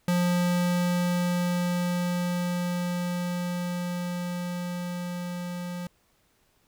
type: tone with level ramp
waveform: square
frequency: 176.8 Hz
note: F3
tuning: 22 cents sharp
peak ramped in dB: -22 to -33 dBFS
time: 0.08-5.87 s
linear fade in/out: 2 ms
effects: pink hiss -67 dBFS RMS until 6.67 s

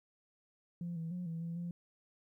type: tone with pitch steps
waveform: sine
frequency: 172.5 / 163.8 / 178.7 / 164.7 / 167.9 / 173.1 Hz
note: F3 / E3 / F3 / E3 / E3 / F3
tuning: -21 / -11 / +40 / -1 / +32 / -15 cents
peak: -36 dBFS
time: 0.81-1.71 s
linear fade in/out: 2 ms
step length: 150 ms
effects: tanh soft clip ceiling -34 dBFS + 13-bit

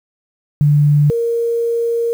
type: tone pair in turn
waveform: sine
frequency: 146.83 / 466.2 Hz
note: D3 / A#4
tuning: 0 / 0 cents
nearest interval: octave + minor sixth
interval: 2000 cents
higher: second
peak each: -8 / -14 dBFS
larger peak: first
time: 0.61-1.1 / 1.1-2.13 s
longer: second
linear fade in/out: 0 ms
effects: 7-bit

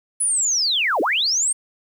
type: linear two-way sweep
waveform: sine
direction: down then up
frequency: 10200 to 262.4 to 8820 Hz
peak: -17 dBFS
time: 0.2-1.53 s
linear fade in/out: 10 ms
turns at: 1.01 s
effects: 8-bit

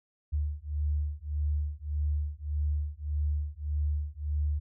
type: beating tone pair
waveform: sine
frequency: 73.42 / 75.12 Hz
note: D2 / D2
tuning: 0 / +40 cents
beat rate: 1.7 Hz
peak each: -31 dBFS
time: 0.32-4.6 s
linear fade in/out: 20 ms
effects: none

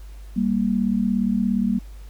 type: tone pair together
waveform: sine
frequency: 196.52 / 233.7 Hz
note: G3 / A#3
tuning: +5 / +5 cents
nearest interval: minor third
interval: 300 cents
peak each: -21 dBFS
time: 0.36-1.79 s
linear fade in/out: 10 ms
effects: added 50 Hz sine -36 dBFS peak until 2.09 s + pink hiss -54 dBFS RMS until 2.09 s

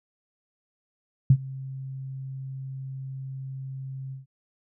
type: tone with ADSR envelope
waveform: sine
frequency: 133.5 Hz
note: C3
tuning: 35 cents sharp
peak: -10 dBFS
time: 1.3-4.26 s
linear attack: 4 ms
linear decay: 62 ms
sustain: -23 dB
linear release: 140 ms
effects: none

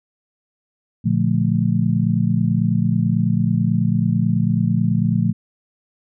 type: chord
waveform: sine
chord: Bb major seventh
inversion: none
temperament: just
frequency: 116.54 / 145.68 / 174.81 / 218.5 Hz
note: Bb2 / D3 / F3 / A3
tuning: 0 / -14 / +2 / -12 cents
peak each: -20 / -23 / -19 / -21 dBFS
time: 1.04-5.33 s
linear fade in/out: 20 ms
effects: none

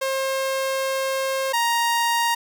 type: tone pair in turn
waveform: sawtooth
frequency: 534 / 936.2 Hz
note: C5 / A#5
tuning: +35 / +7 cents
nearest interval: minor seventh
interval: 972 cents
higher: second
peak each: -18 / -15 dBFS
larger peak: second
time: 0.01-1.53 / 1.53-2.35 s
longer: first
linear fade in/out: 10 ms
effects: none

